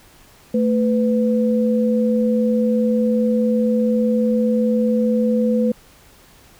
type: tone pair together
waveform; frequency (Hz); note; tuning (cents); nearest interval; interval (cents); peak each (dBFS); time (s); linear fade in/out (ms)
sine; 221.9 / 499.3; A3 / B4; +15 / +19; octave + major second; 1404; -16 / -19; 0.54-5.72; 5
effects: pink hiss -49 dBFS RMS until 6.59 s